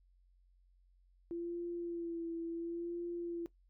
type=tone with vibrato; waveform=sine; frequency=339.2 Hz; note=E4; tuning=50 cents sharp; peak=-37 dBFS; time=1.31-3.46 s; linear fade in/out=0 ms; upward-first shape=sine; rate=0.71 Hz; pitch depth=32 cents each way; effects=noise-tail reverb RT60 0.1 s tail -17 dB re dry + added 45 Hz sine -65 dBFS peak until 3.69 s